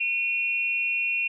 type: tone pair together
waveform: sine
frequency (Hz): 2449 / 2730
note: D#7 / F7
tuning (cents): -28 / -40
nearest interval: major second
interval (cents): 188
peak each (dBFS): -26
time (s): 0-1.28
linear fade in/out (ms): 10
effects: none